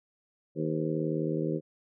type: harmonic tone with a mistuned harmonic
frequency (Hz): 79.2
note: D#2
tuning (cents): +31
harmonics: 2 / 3 / 4 / 5 / 6 / 7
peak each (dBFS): -32 / -37 / -33 / -34 / -38 / -38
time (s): 0.55-1.61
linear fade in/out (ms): 50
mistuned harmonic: 7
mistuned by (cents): -86
effects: none